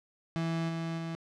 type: tone with level steps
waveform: 35% pulse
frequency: 164.81 Hz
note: E3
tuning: in tune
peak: -28 / -31 / -33 dBFS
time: 0.36-1.15 s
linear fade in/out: 0 ms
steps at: 0.68 / 0.97 s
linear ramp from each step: 20 ms
effects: low-pass 5000 Hz 12 dB/octave